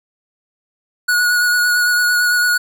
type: tone with vibrato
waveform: square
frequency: 1457 Hz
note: F#6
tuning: 27 cents flat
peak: -13 dBFS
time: 1.08-2.58 s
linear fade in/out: 10 ms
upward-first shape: sine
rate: 8.9 Hz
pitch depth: 19 cents each way
effects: none